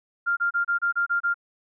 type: tone bursts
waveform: sine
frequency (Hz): 1396.9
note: F6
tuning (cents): 0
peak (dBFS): -20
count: 8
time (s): 0.26-1.343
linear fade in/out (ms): 20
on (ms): 110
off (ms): 29
effects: none